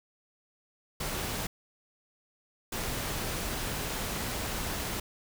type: noise bursts at uneven times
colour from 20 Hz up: pink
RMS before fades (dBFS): -34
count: 2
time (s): 1-1.47 / 2.72-5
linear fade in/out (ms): 5
effects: none